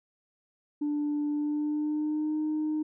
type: tone with pitch glide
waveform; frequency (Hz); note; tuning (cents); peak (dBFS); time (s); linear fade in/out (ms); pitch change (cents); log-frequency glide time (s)
sine; 294.6 to 307.3; D4 to D#4; +6 to -21; -25; 0.81-2.83; 10; +73; 1.3-2.37
effects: tanh soft clip ceiling -24 dBFS